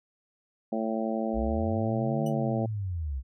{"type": "harmonic tone", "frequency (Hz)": 111.5, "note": "A2", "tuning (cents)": 23, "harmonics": [2, 3, 4, 5, 6, 7], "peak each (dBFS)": [-30, -35, -38, -34, -35, -38], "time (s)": [0.72, 2.66], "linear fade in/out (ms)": 5}
{"type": "linear two-way sweep", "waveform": "sine", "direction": "up then down", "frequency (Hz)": [55, 151.3, 60.9], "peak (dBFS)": -29, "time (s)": [1.33, 3.23], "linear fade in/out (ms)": 50, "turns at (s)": 2.25}
{"type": "tone with exponential decay", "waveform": "15% pulse", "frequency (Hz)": 2960, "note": "F#7", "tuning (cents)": 0, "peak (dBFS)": -35, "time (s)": [2.26, 2.35], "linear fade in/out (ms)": 5, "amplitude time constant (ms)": 19}
{"effects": []}